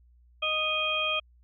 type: harmonic tone with a mistuned harmonic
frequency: 621 Hz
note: D#5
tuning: 3 cents flat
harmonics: 1 / 2 / 4 / 5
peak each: -34 / -33 / -29 / -30 dBFS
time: 0.42-1.2 s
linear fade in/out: 10 ms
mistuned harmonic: 5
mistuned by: +61 cents
effects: added 60 Hz sine -56 dBFS peak until 1.43 s